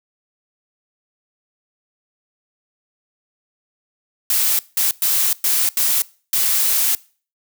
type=noise bursts at uneven times; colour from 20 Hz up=blue; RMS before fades=-17 dBFS; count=6; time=4.3-4.59 / 4.77-4.91 / 5.02-5.33 / 5.44-5.69 / 5.77-6.02 / 6.33-6.95 s; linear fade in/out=2 ms; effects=noise-tail reverb RT60 0.4 s tail -22 dB re dry